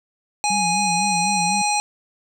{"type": "harmonic tone", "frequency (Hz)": 830.6, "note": "G#5", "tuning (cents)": 0, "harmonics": [1, 3, 5, 7, 9, 10], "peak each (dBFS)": [-20, -25, -27, -28, -30, -30], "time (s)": [0.44, 1.8], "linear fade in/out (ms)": 0}
{"type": "tone with vibrato", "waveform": "sine", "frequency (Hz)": 185, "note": "F#3", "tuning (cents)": 0, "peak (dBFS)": -26, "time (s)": [0.5, 1.62], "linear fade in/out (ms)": 5, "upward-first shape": "sine", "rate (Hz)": 4, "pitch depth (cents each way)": 140}
{"effects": ["8-bit"]}